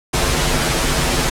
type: noise with comb filter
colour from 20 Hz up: pink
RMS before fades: -17 dBFS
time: 0.13-1.3 s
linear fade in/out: 10 ms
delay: 10 ms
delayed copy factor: -0.95
effects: low-pass 10000 Hz 12 dB/octave